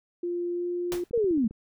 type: tone with pitch glide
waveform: sine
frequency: 349.2 to 352 Hz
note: F4 to F4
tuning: 0 to +14 cents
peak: -27 dBFS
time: 0.23-1.04 s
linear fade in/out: 5 ms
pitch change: +14 cents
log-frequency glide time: 0.53-0.66 s
type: noise with exponential decay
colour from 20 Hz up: pink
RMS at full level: -32 dBFS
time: 0.92-1.1 s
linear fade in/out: 0 ms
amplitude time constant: 37 ms
type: click train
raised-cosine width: 3 ms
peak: -30 dBFS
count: 7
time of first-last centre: 1.11-1.51 s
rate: 15 Hz
type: linear sweep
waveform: sine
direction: down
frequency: 493.2 to 205.3 Hz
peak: -21 dBFS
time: 1.13-1.48 s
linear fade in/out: 10 ms
effects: none